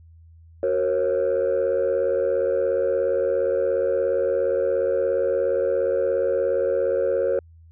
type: chord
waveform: sine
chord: F# major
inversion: none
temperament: equal with one note detuned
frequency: 370 / 466.2 / 543.3 Hz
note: F#4 / A#4 / C#5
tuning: 0 / 0 / -35 cents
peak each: -25 / -22 / -20 dBFS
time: 0.63-7.39 s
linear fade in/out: 2 ms
effects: tanh soft clip ceiling -15 dBFS + added 82 Hz sine -46 dBFS peak until 7.71 s